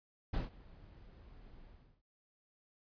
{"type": "noise with ADSR envelope", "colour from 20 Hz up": "brown", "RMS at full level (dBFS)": -32, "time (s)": [0.33, 2.02], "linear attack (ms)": 13, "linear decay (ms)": 150, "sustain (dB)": -24, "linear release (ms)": 380, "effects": ["resampled to 11025 Hz"]}